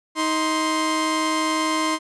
sawtooth tone pair together, 314.8 / 1046.5 Hz, D#4 / C6, +20 / 0 cents, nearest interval octave + major sixth, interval 2080 cents, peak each -19 dBFS, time 0.15-1.99 s, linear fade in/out 50 ms, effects resampled to 24000 Hz

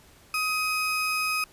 35% pulse tone pair together, 1259 / 2518 Hz, D#6 / D#7, +20 / +20 cents, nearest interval octave, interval 1200 cents, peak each -27 / -27 dBFS, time 0.34-1.44 s, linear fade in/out 2 ms, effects pink hiss -55 dBFS RMS until 1.52 s + resampled to 32000 Hz

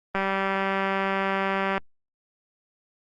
click train, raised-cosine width 0.5 ms, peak -11 dBFS, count 317, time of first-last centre 0.15-1.779 s, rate 194 Hz, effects Opus 24 kbps

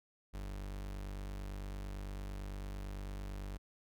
40% pulse tone, 48.93 Hz, G1, 2 cents flat, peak -40 dBFS, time 0.33-3.58 s, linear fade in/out 20 ms, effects none

